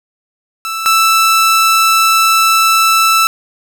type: tone pair in turn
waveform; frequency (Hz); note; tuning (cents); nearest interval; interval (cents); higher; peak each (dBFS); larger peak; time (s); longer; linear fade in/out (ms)
sawtooth; 1322 / 1322; E6 / E6; +5 / +5; unison; 0; neither; -14 / -4; second; 0.65-0.86 / 0.86-3.27; second; 0
effects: none